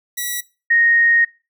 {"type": "tone pair in turn", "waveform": ["5% pulse", "sine"], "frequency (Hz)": [1941, 1863], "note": ["B6", "A#6"], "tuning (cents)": [-31, -2], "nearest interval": "minor second", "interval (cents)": 71, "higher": "first", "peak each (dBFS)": -11, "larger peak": "neither", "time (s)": [[0.17, 0.41], [0.7, 1.25]], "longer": "second", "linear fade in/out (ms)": 10, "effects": ["noise-tail reverb RT60 0.3 s tail -20 dB re dry"]}